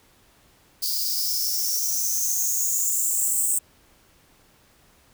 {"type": "noise with high-pass filter sweep", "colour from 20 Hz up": "violet", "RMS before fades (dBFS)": -24, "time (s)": [0.82, 3.59], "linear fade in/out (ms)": 10, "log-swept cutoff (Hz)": [4700, 8200], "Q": 9.9, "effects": ["pink hiss -58 dBFS RMS until 5.13 s"]}